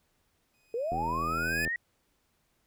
sawtooth tone with exponential growth, 2500 Hz, D#7, 8 cents sharp, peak -28 dBFS, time 0.54-1.65 s, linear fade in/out 0 ms, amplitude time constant 240 ms
sine linear sweep, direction up, 440 to 1930 Hz, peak -29 dBFS, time 0.74-1.76 s, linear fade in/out 2 ms
click train, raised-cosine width 2 ms, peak -24 dBFS, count 63, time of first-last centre 0.92-1.676 s, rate 82 Hz
effects pink hiss -73 dBFS RMS until 2.66 s

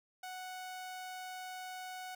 sawtooth tone, 740 Hz, F#5, in tune, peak -39 dBFS, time 0.23-2.15 s, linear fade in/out 5 ms, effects none

